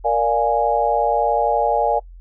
sine chord, Bb dominant seventh, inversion none, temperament equal, 466.2 / 587.3 / 698.5 / 830.6 Hz, Bb4 / D5 / F5 / Ab5, 0 / 0 / 0 / 0 cents, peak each -22 / -21 / -21 / -19 dBFS, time 0.04-2 s, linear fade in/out 20 ms, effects noise-tail reverb RT60 0.1 s tail -24 dB re dry + added 43 Hz sine -37 dBFS peak until 2.2 s

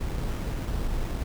brown noise with sample-and-hold, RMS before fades -29 dBFS, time 0-1.24 s, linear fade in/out 10 ms, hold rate 4410 Hz, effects none

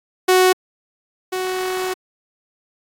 sawtooth tone pair in turn, 370 / 371.3 Hz, F#4 / F#4, 0 / +6 cents, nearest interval unison, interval 6 cents, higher second, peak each -7 / -17 dBFS, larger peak first, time 0.28-0.53 / 1.32-1.94 s, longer second, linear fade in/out 10 ms, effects AAC 48 kbps

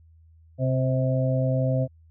harmonic tone with a mistuned harmonic, 130.81 Hz, C3, in tune, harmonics 1 / 2 / 4 / 5, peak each -22 / -30 / -28 / -30 dBFS, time 0.58-1.88 s, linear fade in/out 50 ms, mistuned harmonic 5, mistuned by -23 cents, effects added 81 Hz sine -51 dBFS peak until 2.1 s

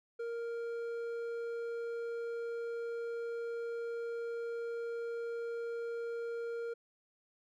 sine tone with hard clipping, 466.2 Hz, A#4, in tune, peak -38 dBFS, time 0.19-6.74 s, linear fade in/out 10 ms, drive 6 dB, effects none

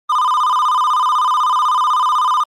triangle tone with vibrato, 1108.7 Hz, C#6, in tune, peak -10 dBFS, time 0.09-2.44 s, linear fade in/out 10 ms, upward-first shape square, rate 16 Hz, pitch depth 160 cents each way, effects Opus 24 kbps

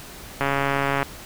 click train, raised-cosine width 0.5 ms, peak -7 dBFS, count 87, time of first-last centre 0.41-1.029 s, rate 139 Hz, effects pink hiss -40 dBFS RMS until 1.25 s

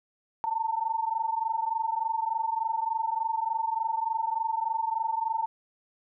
sine tone pair together, 887 / 910.4 Hz, A5 / A#5, +14 / -41 cents, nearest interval unison, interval 45 cents, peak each -29 / -29 dBFS, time 0.44-5.46 s, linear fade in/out 0 ms, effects none

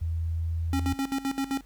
sine tone with pitch glide, 82.2 to 82.68 Hz, E2 to E2, -4 to +6 cents, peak -26 dBFS, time 0.01-0.94 s, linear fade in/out 10 ms, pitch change +10 cents, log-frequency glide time 0.15-0.75 s
square tone with tremolo, 272.2 Hz, C#4, 31 cents flat, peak -26 dBFS, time 0.73-1.61 s, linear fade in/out 2 ms, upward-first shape square, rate 7.7 Hz, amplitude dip 80%
effects added 45 Hz sine -51 dBFS peak until 1.65 s + pink hiss -62 dBFS RMS until 1.65 s

